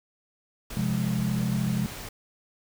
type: noise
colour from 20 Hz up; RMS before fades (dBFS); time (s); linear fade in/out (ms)
pink; -39; 0.7-2.09; 5
type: chord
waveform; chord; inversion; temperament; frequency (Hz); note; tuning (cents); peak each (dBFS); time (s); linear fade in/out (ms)
sine; F minor; second; equal; 130.81 / 174.61 / 207.7; C3 / F3 / Ab3; 0 / 0 / 0; -28 / -29 / -28; 0.77-1.86; 0
effects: none